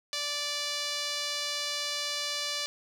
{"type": "tone with band-pass filter", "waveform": "sawtooth", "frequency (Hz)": 584, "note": "D5", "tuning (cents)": -10, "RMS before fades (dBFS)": -33, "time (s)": [0.13, 2.66], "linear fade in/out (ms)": 0, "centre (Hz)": 4500, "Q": 1.8, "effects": []}